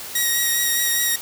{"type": "tone with vibrato", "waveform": "5% pulse", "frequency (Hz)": 1891, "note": "A#6", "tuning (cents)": 24, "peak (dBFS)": -8, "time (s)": [0.15, 1.16], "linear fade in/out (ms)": 5, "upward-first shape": "triangle", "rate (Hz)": 4.9, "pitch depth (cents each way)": 22, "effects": ["white hiss -34 dBFS RMS until 1.21 s"]}